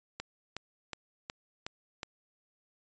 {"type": "click train", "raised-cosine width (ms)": 0.2, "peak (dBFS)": -20, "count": 6, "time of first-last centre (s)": [0.2, 2.032], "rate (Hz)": 2.73, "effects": ["resampled to 16000 Hz"]}